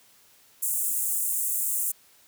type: high-pass noise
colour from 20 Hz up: pink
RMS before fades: -27 dBFS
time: 0.62-1.92 s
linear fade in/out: 10 ms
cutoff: 7600 Hz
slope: 48 dB/octave
effects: white hiss -58 dBFS RMS until 2.27 s + high-pass 60 Hz 12 dB/octave